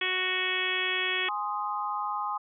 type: harmonic tone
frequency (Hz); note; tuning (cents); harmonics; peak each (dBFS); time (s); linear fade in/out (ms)
370; F#4; 0; 1 / 2 / 3 / 4 / 5 / 6 / 7 / 8 / 9; -37 / -44 / -38 / -39 / -32 / -33 / -33 / -38 / -33; 0.01-1.29; 5
type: chord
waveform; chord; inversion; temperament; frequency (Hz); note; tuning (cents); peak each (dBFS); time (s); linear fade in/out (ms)
sine; Ab major; none; equal; 830.6 / 1046.5 / 1244.5; Ab5 / C6 / Eb6; 0 / 0 / 0; -33; 1.28-2.38; 10
effects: none